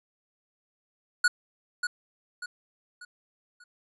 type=tone with echo; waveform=square; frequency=1458 Hz; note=F#6; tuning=26 cents flat; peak=-19 dBFS; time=1.24-1.28 s; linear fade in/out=5 ms; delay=590 ms; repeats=4; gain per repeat=-8 dB; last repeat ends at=3.64 s; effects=resampled to 24000 Hz